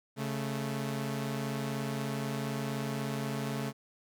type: tone pair together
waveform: sawtooth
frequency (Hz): 137.8 / 218.7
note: C#3 / A3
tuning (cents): -10 / -10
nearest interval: minor sixth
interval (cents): 800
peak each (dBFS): -31 / -32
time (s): 0.16-3.73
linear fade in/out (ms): 50
effects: none